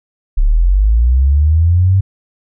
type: linear sweep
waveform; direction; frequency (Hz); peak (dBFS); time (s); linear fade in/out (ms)
sine; up; 32.7 to 98; -7; 0.37-2.01; 10
effects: none